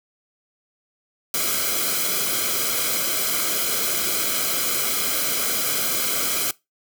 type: noise with comb filter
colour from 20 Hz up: white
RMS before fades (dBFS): -23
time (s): 1.34-6.51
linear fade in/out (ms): 2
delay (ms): 1.1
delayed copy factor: -0.8
effects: noise-tail reverb RT60 0.2 s tail -21 dB re dry